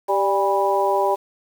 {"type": "harmonic tone with a mistuned harmonic", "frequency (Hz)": 196, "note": "G3", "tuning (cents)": 0, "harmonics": [2, 3, 4, 5], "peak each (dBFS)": [-22, -22, -22, -22], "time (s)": [0.08, 1.16], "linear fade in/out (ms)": 20, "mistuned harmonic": 4, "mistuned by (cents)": 49, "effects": ["7-bit"]}